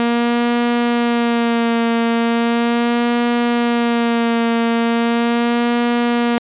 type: tone with vibrato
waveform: sawtooth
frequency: 235.2 Hz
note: A#3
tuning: 16 cents sharp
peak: -10 dBFS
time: 0-6.38 s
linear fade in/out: 0 ms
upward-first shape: sine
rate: 0.38 Hz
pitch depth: 28 cents each way
effects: resampled to 8000 Hz